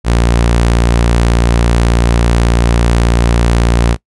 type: tone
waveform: sawtooth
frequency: 58.27 Hz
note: A#1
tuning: in tune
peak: -4 dBFS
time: 0.04-3.97 s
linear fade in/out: 50 ms
effects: noise-tail reverb RT60 0.1 s tail -22 dB re dry + resampled to 24000 Hz